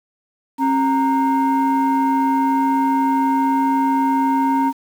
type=tone pair together; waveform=sine; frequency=269.9 / 928 Hz; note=C#4 / A#5; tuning=-46 / -8 cents; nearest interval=octave + major sixth; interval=2138 cents; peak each=-15 dBFS; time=0.58-4.73 s; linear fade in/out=50 ms; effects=tanh soft clip ceiling -11 dBFS + 7-bit